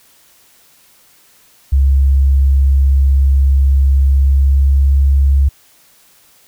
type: tone with pitch glide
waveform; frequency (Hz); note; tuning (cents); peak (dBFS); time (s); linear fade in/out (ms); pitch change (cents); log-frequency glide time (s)
sine; 68.1 to 68.85; C#2 to C#2; -30 to -11; -7; 1.72-5.49; 10; +19; 4.08-4.99
effects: white hiss -49 dBFS RMS until 6.47 s